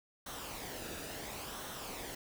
pink noise with flanger, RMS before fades -44 dBFS, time 0.26-2.15 s, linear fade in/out 5 ms, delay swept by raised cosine 0.41 to 0.95 ms, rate 0.72 Hz, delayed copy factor -0.5, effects none

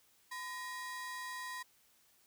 45% pulse ring-modulated tone, 1447 Hz, F#6, 39 cents flat, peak -38 dBFS, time 0.31-1.63 s, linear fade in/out 10 ms, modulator 436 Hz, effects white hiss -69 dBFS RMS until 2.26 s

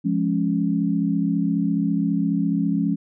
sine chord, Db major, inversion first, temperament just, 173.24 / 207.9 / 277.2 Hz, F3 / Ab3 / Db4, -14 / +2 / 0 cents, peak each -23 dBFS, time 0.04-2.96 s, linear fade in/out 20 ms, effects none

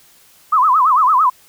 sine tone with vibrato, 1133 Hz, C#6, 37 cents sharp, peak -9 dBFS, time 0.52-1.3 s, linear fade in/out 10 ms, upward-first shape sine, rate 8.9 Hz, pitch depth 240 cents each way, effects white hiss -49 dBFS RMS until 1.48 s

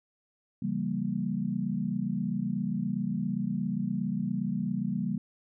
sine chord, C# diminished seventh, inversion none, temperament equal with one note detuned, 138.59 / 168.37 / 196 / 233.1 Hz, C#3 / E3 / G3 / Bb3, 0 / +37 / 0 / 0 cents, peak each -37 / -35 / -31 / -33 dBFS, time 0.62-5.18 s, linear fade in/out 5 ms, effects none

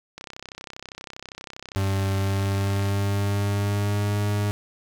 click train, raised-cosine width 0.2 ms, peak -20 dBFS, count 89, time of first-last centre 0.18-2.888 s, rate 32.5 Hz
40% pulse tone with pitch glide, 97.3 to 103.09 Hz, G2 to G#2, -12 to -12 cents, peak -21 dBFS, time 1.76-4.51 s, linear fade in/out 0 ms, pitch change +100 cents, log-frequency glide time 2.11-4.18 s
effects 8-bit

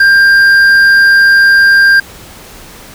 triangle tone with hard clipping, 1593 Hz, G6, 27 cents sharp, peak -4 dBFS, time 0-2 s, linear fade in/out 5 ms, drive 8 dB, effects pink hiss -33 dBFS RMS until 2.94 s

